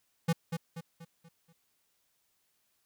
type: tone with echo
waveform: square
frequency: 166.2 Hz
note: E3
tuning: 15 cents sharp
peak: -25 dBFS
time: 0.28-0.33 s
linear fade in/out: 10 ms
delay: 240 ms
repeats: 5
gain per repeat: -7 dB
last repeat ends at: 1.53 s
effects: white hiss -75 dBFS RMS until 2.85 s